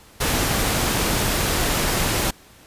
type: noise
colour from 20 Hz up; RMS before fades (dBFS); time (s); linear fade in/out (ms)
pink; -21; 0.2-2.31; 10
effects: pink hiss -49 dBFS RMS until 2.66 s + resampled to 32000 Hz